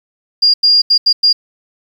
sine tone bursts at uneven times, 4819 Hz, D8, 44 cents sharp, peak -6 dBFS, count 5, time 0.42-0.54 / 0.63-0.82 / 0.9-0.98 / 1.06-1.13 / 1.23-1.33 s, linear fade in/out 10 ms, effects 7-bit

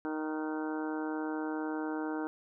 harmonic tone with a mistuned harmonic, 155.56 Hz, D#3, in tune, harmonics 2 / 3 / 4 / 5 / 6 / 7 / 8 / 9 / 10, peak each -34 / -41 / -47 / -44 / -44 / -52 / -51 / -47 / -48 dBFS, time 0.05-2.27 s, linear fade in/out 0 ms, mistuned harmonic 10, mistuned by -29 cents, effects none

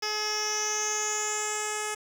10% pulse tone with low-pass filter sweep, 424.7 Hz, G#4, 39 cents sharp, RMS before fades -30 dBFS, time 0.02-1.95 s, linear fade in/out 10 ms, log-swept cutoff 5100 to 8500 Hz, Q 9.5, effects 8-bit

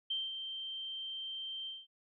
sine tone with ADSR envelope, 3136 Hz, G7, in tune, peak -32 dBFS, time 0.1-1.87 s, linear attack 8 ms, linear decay 200 ms, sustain -7 dB, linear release 200 ms, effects none

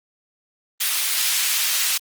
pink high-pass noise, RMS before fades -21 dBFS, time 0.8-1.98 s, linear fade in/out 10 ms, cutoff 2600 Hz, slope 12 dB/octave, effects Opus 24 kbps

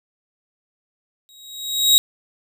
sawtooth tone with exponential growth, 3807 Hz, A#7, 36 cents sharp, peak -5 dBFS, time 1.29-1.98 s, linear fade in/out 0 ms, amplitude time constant 150 ms, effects none

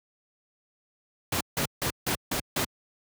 pink noise bursts, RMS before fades -27 dBFS, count 6, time 1.32-2.648 s, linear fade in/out 5 ms, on 88 ms, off 160 ms, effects high-pass 80 Hz 12 dB/octave

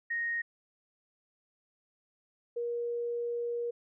sine tone pair in turn, 1864.7 / 474.6 Hz, A#6 / A#4, 0 / +31 cents, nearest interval 2 octaves, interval 2369 cents, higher first, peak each -30 / -31 dBFS, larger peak first, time 0.1-0.42 / 2.56-3.71 s, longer second, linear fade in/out 10 ms, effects none

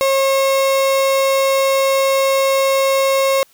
35% pulse tone, 541 Hz, C#5, 42 cents flat, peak -11 dBFS, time 0.01-3.43 s, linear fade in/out 0 ms, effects white hiss -53 dBFS RMS until 3.53 s

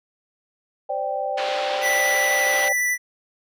sine chord, C suspended second, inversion none, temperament equal, 523.3 / 587.3 / 784 Hz, C5 / D5 / G5, 0 / 0 / 0 cents, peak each -29 / -27 / -26 dBFS, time 0.89-2.73 s, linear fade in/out 10 ms
white band-pass noise, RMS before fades -30 dBFS, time 1.37-2.69 s, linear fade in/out 10 ms, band 370 to 3900 Hz, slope 24 dB/octave
square tone with vibrato, 1975.5 Hz, B6, in tune, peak -20 dBFS, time 1.81-2.98 s, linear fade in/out 50 ms, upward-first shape square, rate 12 Hz, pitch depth 8 cents each way
effects none

